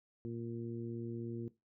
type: harmonic tone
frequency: 116.54 Hz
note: A#2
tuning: in tune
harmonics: 1 / 2 / 3 / 4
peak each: -44 / -43 / -43 / -53 dBFS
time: 0.25-1.48 s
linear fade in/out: 0 ms
effects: noise-tail reverb RT60 0.2 s tail -17 dB re dry